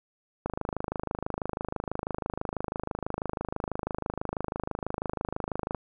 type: click train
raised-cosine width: 1 ms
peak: -16 dBFS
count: 139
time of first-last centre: 0.46-5.747 s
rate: 26.1 Hz
effects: none